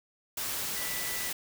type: tone in noise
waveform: sine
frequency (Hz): 1975.5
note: B6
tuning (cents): 0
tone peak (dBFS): -40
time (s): 0.76-1.3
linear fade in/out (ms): 5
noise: white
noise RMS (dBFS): -34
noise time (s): 0.37-1.33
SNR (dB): -9
effects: none